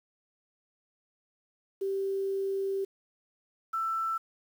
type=tone pair in turn; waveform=sine; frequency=390 / 1330.5 Hz; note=G4 / E6; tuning=-9 / +16 cents; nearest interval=octave + major sixth; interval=2125 cents; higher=second; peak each=-28 dBFS; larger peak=neither; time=1.81-2.85 / 3.73-4.18 s; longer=first; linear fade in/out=10 ms; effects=9-bit